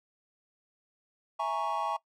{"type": "chord", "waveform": "triangle", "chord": "A# half-diminished seventh", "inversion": "second", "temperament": "equal", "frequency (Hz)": [659.3, 830.6, 932.3, 1108.7], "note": ["E5", "G#5", "A#5", "C#6"], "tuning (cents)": [0, 0, 0, 0], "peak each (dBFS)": [-35, -32, -33, -32], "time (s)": [1.39, 1.97], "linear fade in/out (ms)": 10, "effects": ["noise-tail reverb RT60 0.1 s tail -20 dB re dry"]}